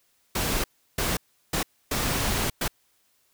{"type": "noise bursts at uneven times", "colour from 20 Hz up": "pink", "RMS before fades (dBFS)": -26, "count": 5, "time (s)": [[0.35, 0.64], [0.98, 1.17], [1.53, 1.63], [1.91, 2.5], [2.61, 2.68]], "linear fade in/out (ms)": 5, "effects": ["white hiss -67 dBFS RMS until 3.33 s"]}